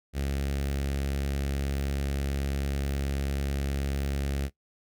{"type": "tone with notch filter", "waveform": "sawtooth", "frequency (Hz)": 69.3, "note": "C#2", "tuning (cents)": 0, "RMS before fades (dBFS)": -30, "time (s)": [0.13, 4.5], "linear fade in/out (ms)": 50, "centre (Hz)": 1000, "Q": 1.4, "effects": ["noise-tail reverb RT60 0.1 s tail -17 dB re dry"]}